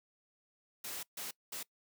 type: noise bursts at uneven times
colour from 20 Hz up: white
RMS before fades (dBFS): -42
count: 3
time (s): 0.84-1.03 / 1.17-1.31 / 1.52-1.63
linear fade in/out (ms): 5
effects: noise-tail reverb RT60 0.1 s tail -22 dB re dry + high-pass 150 Hz 12 dB/octave